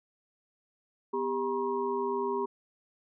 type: tone cluster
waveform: sine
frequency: 249.3 / 397.5 / 956 / 1077 Hz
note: B3 / G4 / A#5 / C6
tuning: +16 / +24 / +43 / +50 cents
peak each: -38 / -30 / -34 / -39 dBFS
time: 1.13-2.46 s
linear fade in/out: 10 ms
effects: none